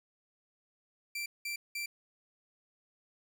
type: tone bursts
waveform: sawtooth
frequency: 2349 Hz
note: D7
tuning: in tune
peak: -32 dBFS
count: 3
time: 1.15-1.86 s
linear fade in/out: 5 ms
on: 110 ms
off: 190 ms
effects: 12-bit